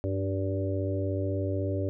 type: harmonic tone with a mistuned harmonic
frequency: 96.4 Hz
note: G2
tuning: 28 cents flat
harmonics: 1 / 3 / 4 / 5 / 6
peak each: -29 / -34 / -35 / -39 / -35 dBFS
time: 0.04-1.89 s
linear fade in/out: 0 ms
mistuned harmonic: 3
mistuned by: +16 cents
effects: none